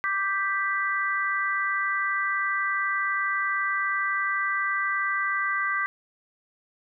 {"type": "chord", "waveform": "sine", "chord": "G major", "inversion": "second", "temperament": "equal", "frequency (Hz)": [1174.7, 1568, 1975.5], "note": ["D6", "G6", "B6"], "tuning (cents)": [0, 0, 0], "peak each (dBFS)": -28, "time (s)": [0.04, 5.86], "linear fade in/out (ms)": 0, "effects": []}